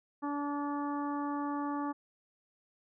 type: harmonic tone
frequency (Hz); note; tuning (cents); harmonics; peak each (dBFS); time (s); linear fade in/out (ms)
288.4; D4; -31; 1 / 2 / 3 / 4 / 5 / 6; -34 / -46 / -39 / -40 / -52 / -53; 0.22-1.93; 20
effects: none